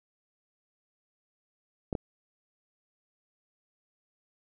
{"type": "clicks", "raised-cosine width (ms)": 2, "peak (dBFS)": -17, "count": 2, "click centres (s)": [1.928, 1.952], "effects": []}